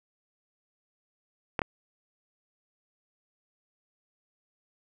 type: clicks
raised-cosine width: 0.5 ms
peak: -12 / -12 dBFS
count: 2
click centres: 1.592 / 1.618 s
effects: none